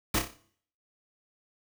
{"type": "noise with echo", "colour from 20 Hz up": "pink", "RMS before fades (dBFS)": -26, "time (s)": [0.14, 0.19], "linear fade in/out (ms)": 5, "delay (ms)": 30, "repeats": 6, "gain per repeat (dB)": -6, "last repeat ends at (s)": 0.37, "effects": ["noise-tail reverb RT60 0.6 s tail -19 dB re dry"]}